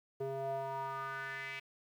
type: tone with band-pass filter sweep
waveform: square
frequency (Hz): 135.3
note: C#3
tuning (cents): -42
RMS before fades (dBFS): -40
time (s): 0.2-1.6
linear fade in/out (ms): 10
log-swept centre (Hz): 470 to 2400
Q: 4.5
effects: 11-bit